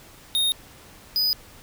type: tone pair in turn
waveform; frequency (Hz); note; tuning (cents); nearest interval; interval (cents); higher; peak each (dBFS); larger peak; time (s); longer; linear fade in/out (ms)
square; 3707 / 4974; A#7 / D#8; -10 / -1; perfect fourth; 509; second; -20; neither; 0.35-0.52 / 1.16-1.33; neither; 0
effects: pink hiss -48 dBFS RMS until 1.62 s